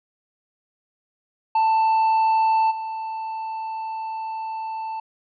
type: tone with level steps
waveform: triangle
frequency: 886 Hz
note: A5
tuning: 12 cents sharp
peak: -14 / -25 dBFS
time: 1.55-5 s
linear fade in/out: 5 ms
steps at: 2.7 s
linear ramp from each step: 20 ms
effects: resampled to 11025 Hz